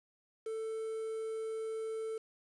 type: tone with quantisation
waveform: triangle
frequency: 443.1 Hz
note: A4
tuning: 12 cents sharp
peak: -34 dBFS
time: 0.46-2.18 s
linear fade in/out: 5 ms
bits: 9
effects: low-pass 8000 Hz 12 dB/octave